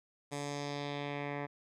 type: tone with low-pass filter sweep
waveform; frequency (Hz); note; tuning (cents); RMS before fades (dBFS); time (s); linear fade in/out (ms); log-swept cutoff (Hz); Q
10% pulse; 143.8; D3; -36; -39; 0.31-1.47; 20; 8900 to 1700; 1.9
effects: none